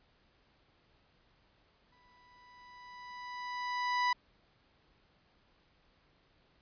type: tone with exponential growth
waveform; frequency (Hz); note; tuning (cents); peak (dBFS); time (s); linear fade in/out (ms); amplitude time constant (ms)
30% pulse; 987; B5; -1; -24; 1.92-4.13; 5; 480
effects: pink hiss -69 dBFS RMS until 6.61 s + resampled to 11025 Hz